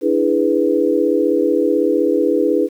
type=chord; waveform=sine; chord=E dominant seventh; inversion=third; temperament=equal; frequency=293.7 / 329.6 / 415.3 / 493.9 Hz; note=D4 / E4 / G#4 / B4; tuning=0 / 0 / 0 / 0 cents; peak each=-19 / -18 / -18 / -18 dBFS; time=0.01-2.69 s; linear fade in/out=50 ms; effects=8-bit